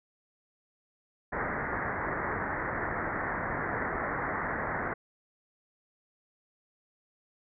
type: low-pass noise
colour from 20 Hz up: white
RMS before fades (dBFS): -33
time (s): 1.32-4.94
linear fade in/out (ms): 10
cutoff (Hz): 2000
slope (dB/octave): 96
effects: none